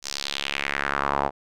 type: tone with band-pass filter sweep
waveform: sawtooth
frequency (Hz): 70.4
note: C#2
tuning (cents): +27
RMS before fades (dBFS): -27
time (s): 0.02-1.31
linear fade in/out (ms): 50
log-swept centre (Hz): 6000 to 780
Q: 2.5
effects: none